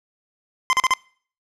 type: tone bursts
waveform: 25% pulse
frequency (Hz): 1037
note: C6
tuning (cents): -16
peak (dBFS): -11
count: 4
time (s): 0.7-0.937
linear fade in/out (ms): 0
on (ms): 30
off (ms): 39
effects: noise-tail reverb RT60 0.5 s tail -26 dB re dry + low-pass 8000 Hz 12 dB/octave